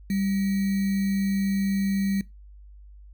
sine tone with sample-and-hold, 196 Hz, G3, in tune, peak -22 dBFS, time 0.1-2.21 s, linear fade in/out 2 ms, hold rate 2100 Hz, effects noise-tail reverb RT60 0.2 s tail -21 dB re dry + added 50 Hz sine -44 dBFS peak until 3.13 s

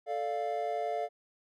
triangle chord, D minor, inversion second, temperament equal, 440 / 587.3 / 698.5 Hz, A4 / D5 / F5, 0 / 0 / 0 cents, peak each -35 / -35 / -31 dBFS, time 0.06-1.09 s, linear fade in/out 50 ms, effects none

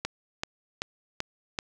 click train, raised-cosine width 0.2 ms, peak -12 dBFS, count 5, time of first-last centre 0.05-1.588 s, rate 2.6 Hz, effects none

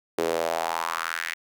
sawtooth tone with high-pass filter sweep, 82.8 Hz, E2, 8 cents sharp, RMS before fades -28 dBFS, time 0.18-1.34 s, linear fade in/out 5 ms, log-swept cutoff 400 to 2000 Hz, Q 3.4, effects none

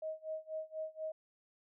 sine tone with tremolo, 630 Hz, D#5, 21 cents sharp, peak -36 dBFS, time 0.02-1.12 s, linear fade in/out 5 ms, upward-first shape sine, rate 4.1 Hz, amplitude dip 95%, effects none

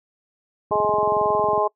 harmonic tone, 209.9 Hz, G#3, 19 cents sharp, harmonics 2 / 3 / 4 / 5, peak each -23 / -23 / -23 / -23 dBFS, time 0.71-1.68 s, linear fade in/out 10 ms
click train, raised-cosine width 3 ms, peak -20 dBFS, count 20, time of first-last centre 0.71-1.578 s, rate 21.9 Hz
effects noise-tail reverb RT60 0.1 s tail -24 dB re dry + high-pass 100 Hz 12 dB/octave

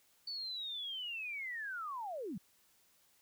sine linear sweep, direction down, 4539 to 155.56 Hz, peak -39 dBFS, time 0.27-2.38 s, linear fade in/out 5 ms, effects white hiss -70 dBFS RMS until 3.21 s

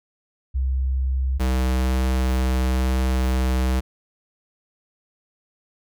sine / square tone pair in turn, 65.41 / 64.21 Hz, C2 / C2, 0 / -32 cents, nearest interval unison, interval 32 cents, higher first, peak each -19 dBFS, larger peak neither, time 0.54-1.39 / 1.39-3.81 s, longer second, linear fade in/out 20 ms, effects none

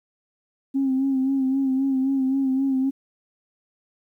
sine tone with vibrato, 267.2 Hz, C4, 36 cents sharp, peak -18 dBFS, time 0.74-2.91 s, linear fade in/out 20 ms, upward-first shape sine, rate 3.8 Hz, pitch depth 42 cents each way, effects tanh soft clip ceiling -14 dBFS + 10-bit

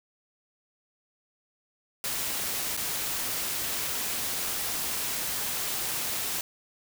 white noise with dropouts, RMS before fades -31 dBFS, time 2.04-6.41 s, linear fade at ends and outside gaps 1 ms, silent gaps 2.767-2.774 s, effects none

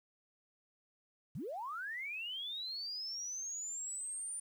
sine linear sweep, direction up, 103.4 to 9280 Hz, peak -39 dBFS, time 1.35-4.4 s, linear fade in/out 5 ms, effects 11-bit

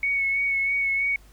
sine tone with vibrato, 2215 Hz, C#7, 2 cents flat, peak -21 dBFS, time 0.03-1.16 s, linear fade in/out 2 ms, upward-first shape sine, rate 3.1 Hz, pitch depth 22 cents each way, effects added 50 Hz sine -49 dBFS peak until 1.32 s + pink hiss -57 dBFS RMS until 1.32 s

